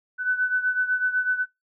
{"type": "beating tone pair", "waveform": "sine", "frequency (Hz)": [1500, 1508], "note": ["F#6", "F#6"], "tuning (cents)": [23, 32], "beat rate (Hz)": 8, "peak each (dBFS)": [-22, -27], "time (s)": [0.18, 1.46], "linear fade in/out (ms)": 50, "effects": ["noise-tail reverb RT60 0.2 s tail -26 dB re dry"]}